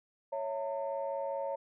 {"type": "chord", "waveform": "sine", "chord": "A# diminished", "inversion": "first", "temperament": "equal with one note detuned", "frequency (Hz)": [554.4, 659.3, 909.5], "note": ["C#5", "E5", "A#5"], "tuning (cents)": [0, 0, -43], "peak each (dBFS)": [-34, -40, -39], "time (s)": [0.32, 1.56], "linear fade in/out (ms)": 10, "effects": ["tanh soft clip ceiling -25 dBFS"]}